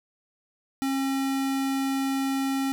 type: tone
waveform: square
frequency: 270 Hz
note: C#4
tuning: 45 cents flat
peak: -25 dBFS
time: 0.82-2.72 s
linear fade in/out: 0 ms
effects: none